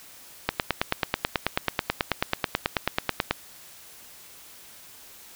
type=click train; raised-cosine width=0.3 ms; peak=-5 dBFS; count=27; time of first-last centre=0.49-3.31 s; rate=9.22 Hz; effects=white hiss -48 dBFS RMS until 5.35 s